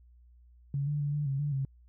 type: tone with pitch steps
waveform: sine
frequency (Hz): 140.2 / 147.2 / 144.5 / 147.5 / 136.6 / 146.2 / 135.4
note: C#3 / D3 / D3 / D3 / C#3 / D3 / C#3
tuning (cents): +20 / +4 / -28 / +8 / -25 / -7 / -40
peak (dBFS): -28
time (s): 0.74-1.65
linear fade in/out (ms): 2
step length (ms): 130
effects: added 60 Hz sine -55 dBFS peak until 1.88 s